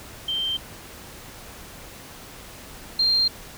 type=tone pair in turn; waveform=sine; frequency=3136 / 4186 Hz; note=G7 / C8; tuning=0 / 0 cents; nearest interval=perfect fourth; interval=500 cents; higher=second; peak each=-23 / -17 dBFS; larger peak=second; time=0.28-0.57 / 2.99-3.28 s; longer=neither; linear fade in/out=5 ms; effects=pink hiss -42 dBFS RMS until 3.57 s